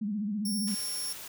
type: tone with vibrato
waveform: sine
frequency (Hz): 207.7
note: G#3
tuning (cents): 0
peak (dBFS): -29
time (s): 0.01-0.75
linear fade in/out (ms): 10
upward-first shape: sine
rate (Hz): 15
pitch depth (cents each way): 97
type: tone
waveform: 15% pulse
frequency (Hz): 5490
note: F8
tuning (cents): -31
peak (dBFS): -27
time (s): 0.45-1.13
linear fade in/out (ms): 5
type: noise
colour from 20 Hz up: white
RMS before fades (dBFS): -43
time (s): 0.67-1.28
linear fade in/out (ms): 5
effects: none